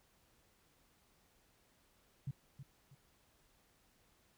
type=tone with echo; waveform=sine; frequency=137 Hz; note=C#3; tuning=20 cents flat; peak=-37 dBFS; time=2.27-2.31 s; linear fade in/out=5 ms; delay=320 ms; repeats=2; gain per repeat=-10 dB; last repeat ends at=2.95 s; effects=pink hiss -72 dBFS RMS until 4.37 s